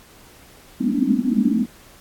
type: band-pass noise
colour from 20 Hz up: pink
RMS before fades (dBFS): -19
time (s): 0.8-1.66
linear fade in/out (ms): 10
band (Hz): 200 to 300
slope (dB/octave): 96
effects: pink hiss -48 dBFS RMS until 2 s + AAC 64 kbps